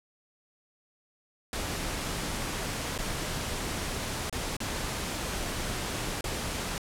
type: noise with dropouts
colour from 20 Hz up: pink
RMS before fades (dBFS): -33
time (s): 1.53-6.78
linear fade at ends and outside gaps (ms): 1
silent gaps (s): 2.979-2.987 / 4.297-4.326 / 4.567-4.603 / 6.209-6.241
effects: low-pass 11000 Hz 12 dB/octave